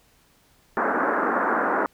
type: band-pass noise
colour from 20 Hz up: white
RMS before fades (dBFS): -23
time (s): 0.77-1.86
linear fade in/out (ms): 0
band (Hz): 210 to 1600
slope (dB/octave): 48
effects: pink hiss -60 dBFS RMS until 1.93 s